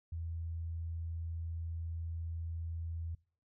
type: tone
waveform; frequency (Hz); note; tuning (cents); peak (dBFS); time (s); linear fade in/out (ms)
sine; 82.8; E2; +8; -37; 0.12-3.15; 5
effects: noise-tail reverb RT60 0.5 s tail -25 dB re dry